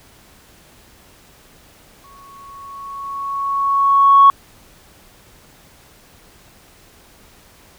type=tone with exponential growth; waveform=sine; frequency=1108.7 Hz; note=C#6; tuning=in tune; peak=-3 dBFS; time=2.04-4.3 s; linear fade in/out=1 ms; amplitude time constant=490 ms; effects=tanh soft clip ceiling 0 dBFS + pink hiss -48 dBFS RMS until 7.78 s